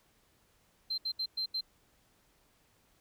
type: tone bursts at uneven times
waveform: sine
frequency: 4127 Hz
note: C8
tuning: 25 cents flat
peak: -30 dBFS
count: 5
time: 0.9-0.98 / 1.05-1.12 / 1.19-1.26 / 1.37-1.46 / 1.54-1.61 s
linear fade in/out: 10 ms
effects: tanh soft clip ceiling -27 dBFS + pink hiss -69 dBFS RMS until 3 s